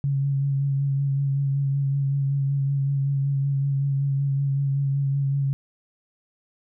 sine tone with vibrato, 138.59 Hz, C#3, in tune, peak -20 dBFS, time 0.04-5.53 s, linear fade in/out 0 ms, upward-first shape sine, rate 5.3 Hz, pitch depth 23 cents each way, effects none

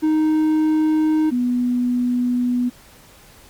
triangle / sine tone pair in turn, 311.1 / 246.1 Hz, D#4 / B3, 0 / -6 cents, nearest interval major third, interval 406 cents, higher first, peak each -12 / -16 dBFS, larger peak first, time 0.02-1.31 / 1.31-2.7 s, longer second, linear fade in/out 20 ms, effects pink hiss -47 dBFS RMS until 3.49 s + MP3 96 kbps

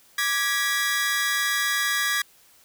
sawtooth chord, G# diminished, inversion second, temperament equal with one note detuned, 1174.7 / 1661.2 / 1946.1 Hz, D6 / G#6 / B6, 0 / 0 / -26 cents, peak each -27 / -21 / -23 dBFS, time 0.18-2.22 s, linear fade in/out 5 ms, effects white hiss -56 dBFS RMS until 2.64 s

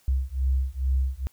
sine beating tone pair, 64.7 / 67 Hz, C2 / C2, -19 / +42 cents, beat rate 2.3 Hz, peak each -25 / -25 dBFS, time 0.08-1.27 s, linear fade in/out 0 ms, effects white hiss -62 dBFS RMS until 1.32 s

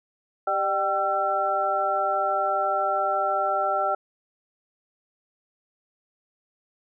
sine tone cluster, 393.5 / 601 / 776 / 1347 Hz, G4 / D5 / G5 / E6, +7 / +40 / -18 / +37 cents, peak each -34 / -27 / -25 / -26 dBFS, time 0.47-3.95 s, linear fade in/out 5 ms, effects none

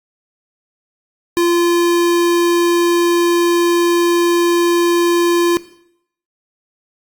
square tone, 344.9 Hz, F4, 22 cents flat, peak -12 dBFS, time 1.37-5.57 s, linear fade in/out 0 ms, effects noise-tail reverb RT60 0.7 s tail -17 dB re dry + Opus 48 kbps

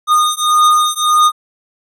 square beating tone pair, 1227 / 1228.7 Hz, D#6 / D#6, -25 / -22 cents, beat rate 1.7 Hz, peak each -13 dBFS, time 0.07-1.32 s, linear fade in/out 50 ms, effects low-pass 12000 Hz 12 dB/octave

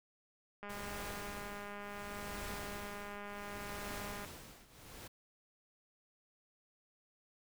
click train, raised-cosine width 0.5 ms, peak -32 dBFS, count 739, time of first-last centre 0.63-4.248 s, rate 204 Hz
pink noise with tremolo, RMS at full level -45 dBFS, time 0.69-5.08 s, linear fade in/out 10 ms, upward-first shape triangle, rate 0.69 Hz, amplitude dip 90%
effects none

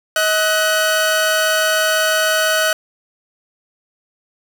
sawtooth tone pair together, 634 / 1488 Hz, D#5 / F#6, +32 / +9 cents, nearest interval octave + minor third, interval 1477 cents, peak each -13 dBFS, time 0.16-2.73 s, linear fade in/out 2 ms, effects none

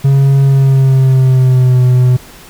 triangle tone with pitch glide, 137.3 to 125.9 Hz, C#3 to B2, -16 to +34 cents, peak -3 dBFS, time 0.04-2.17 s, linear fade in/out 10 ms, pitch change -150 cents, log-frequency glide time 0.43-1.82 s, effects pink hiss -36 dBFS RMS until 2.49 s

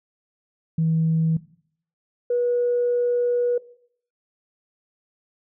sine tone pair in turn, 161.5 / 485.2 Hz, E3 / B4, -35 / -31 cents, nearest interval octave + perfect fifth, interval 1904 cents, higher second, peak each -17 / -18 dBFS, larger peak first, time 0.78-1.37 / 2.3-3.58 s, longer second, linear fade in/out 5 ms, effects noise-tail reverb RT60 0.6 s tail -18 dB re dry + tanh soft clip ceiling -13 dBFS

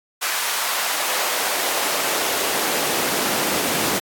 pink noise with high-pass filter sweep, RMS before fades -22 dBFS, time 0.21-4 s, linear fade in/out 20 ms, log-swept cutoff 1100 to 220 Hz, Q 0.93, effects AAC 64 kbps

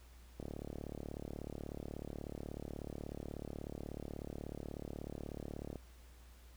click train, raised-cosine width 2 ms, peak -30 dBFS, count 196, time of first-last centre 0.4-5.757 s, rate 36.4 Hz, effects added 60 Hz sine -56 dBFS peak until 6.56 s + pink hiss -65 dBFS RMS until 6.56 s

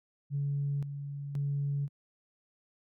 sine tone with tremolo, 141.8 Hz, C#3, 40 cents sharp, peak -28 dBFS, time 0.3-1.89 s, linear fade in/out 50 ms, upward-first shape square, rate 0.95 Hz, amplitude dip 60%, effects tanh soft clip ceiling -24 dBFS

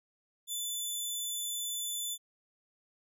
15% pulse tone, 3502 Hz, A7, 9 cents flat, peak -27 dBFS, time 0.47-2.18 s, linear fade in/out 50 ms, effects none

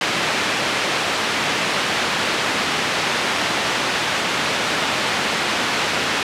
white band-pass noise, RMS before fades -21 dBFS, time 0.01-6.23 s, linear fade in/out 2 ms, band 140 to 3000 Hz, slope 12 dB/octave, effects low-pass 11000 Hz 12 dB/octave

